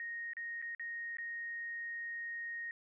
sine tone with dropouts, 1864.7 Hz, A#6, in tune, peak -39 dBFS, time 0-2.71 s, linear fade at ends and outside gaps 1 ms, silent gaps 0.334-0.368 / 0.617-0.624 / 0.749-0.796 / 1.17-1.184 s, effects none

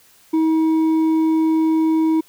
sine tone with hard clipping, 319.3 Hz, D#4, 45 cents sharp, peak -15 dBFS, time 0.33-2.21 s, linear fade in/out 10 ms, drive 4 dB, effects white hiss -52 dBFS RMS until 2.28 s

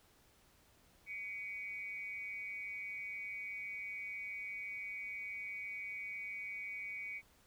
sine tone with amplitude modulation, 2253 Hz, C#7, 28 cents sharp, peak -38 dBFS, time 1.06-7.22 s, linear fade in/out 50 ms, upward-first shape sine, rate 205 Hz, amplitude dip 70%, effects pink hiss -68 dBFS RMS until 7.46 s

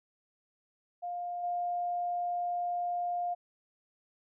sine tone with level steps, 705 Hz, F5, 16 cents sharp, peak -34 / -30 dBFS, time 1.02-3.35 s, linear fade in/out 20 ms, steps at 1.43 s, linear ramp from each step 10 ms, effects none

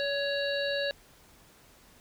harmonic tone with a mistuned harmonic, 558 Hz, C#5, 11 cents sharp, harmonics 1 / 3 / 5 / 7 / 8, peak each -30 / -34 / -40 / -36 / -41 dBFS, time 0-0.91 s, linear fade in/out 0 ms, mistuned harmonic 1, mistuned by +21 cents, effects pink hiss -58 dBFS RMS until 2 s

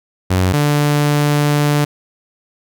sawtooth tone pair in turn, 92.5 / 146.83 Hz, F#2 / D3, 0 / 0 cents, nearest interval minor sixth, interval 800 cents, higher second, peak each -8 dBFS, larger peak neither, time 0.3-0.53 / 0.53-1.85 s, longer second, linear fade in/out 10 ms, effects none

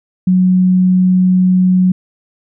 sine tone, 183.9 Hz, F#3, 10 cents flat, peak -7 dBFS, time 0.27-1.92 s, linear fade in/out 5 ms, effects none

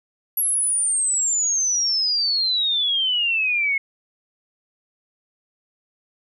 sine exponential sweep, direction down, 11480 to 2163 Hz, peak -18 dBFS, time 0.37-3.78 s, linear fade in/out 5 ms, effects none

